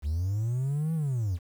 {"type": "linear two-way sweep", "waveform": "triangle", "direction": "up then down", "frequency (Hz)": [68.8, 164.81, 79.6], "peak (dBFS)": -23, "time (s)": [0.02, 1.39], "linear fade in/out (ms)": 50, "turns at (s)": 0.94, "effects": ["tanh soft clip ceiling -20 dBFS", "9-bit"]}